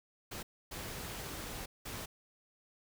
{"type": "noise bursts at uneven times", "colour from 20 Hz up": "pink", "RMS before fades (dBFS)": -43, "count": 3, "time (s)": [[0.31, 0.43], [0.71, 1.66], [1.85, 2.06]], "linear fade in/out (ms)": 10, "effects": []}